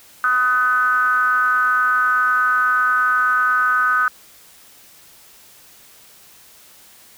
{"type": "ring-modulated tone", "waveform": "triangle", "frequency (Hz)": 125.9, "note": "B2", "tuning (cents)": 34, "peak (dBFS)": -9, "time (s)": [0.24, 4.08], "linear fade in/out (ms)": 2, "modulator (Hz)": 1380, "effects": ["white hiss -47 dBFS RMS until 7.17 s"]}